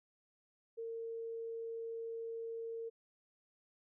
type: tone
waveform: sine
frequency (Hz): 456.8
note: A#4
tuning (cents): -35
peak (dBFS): -40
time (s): 0.77-2.9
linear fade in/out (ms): 20
effects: none